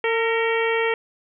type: harmonic tone with a mistuned harmonic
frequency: 454.2 Hz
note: A#4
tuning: 45 cents flat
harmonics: 1 / 2 / 3 / 4 / 5 / 6 / 7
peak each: -21 / -28 / -31 / -27 / -28 / -32 / -35 dBFS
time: 0.04-0.94 s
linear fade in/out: 2 ms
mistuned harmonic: 4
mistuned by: +54 cents
effects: none